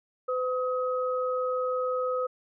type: tone pair together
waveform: sine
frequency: 507.2 / 1267 Hz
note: B4 / D#6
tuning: +46 / +31 cents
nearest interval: octave + major third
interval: 1585 cents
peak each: -27 / -31 dBFS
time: 0.28-2.27 s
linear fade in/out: 10 ms
effects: none